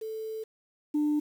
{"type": "tone pair in turn", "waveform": "sine", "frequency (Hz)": [440, 298.2], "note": ["A4", "D4"], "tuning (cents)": [0, 27], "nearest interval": "perfect fifth", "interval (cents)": 673, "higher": "first", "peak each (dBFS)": [-33, -22], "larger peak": "second", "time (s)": [[0.01, 0.44], [0.94, 1.2]], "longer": "first", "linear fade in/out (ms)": 10, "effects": ["tanh soft clip ceiling -21 dBFS", "9-bit"]}